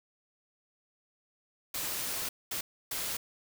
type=noise bursts at uneven times; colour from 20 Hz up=white; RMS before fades=-35 dBFS; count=3; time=1.74-2.29 / 2.51-2.61 / 2.91-3.17 s; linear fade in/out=5 ms; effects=none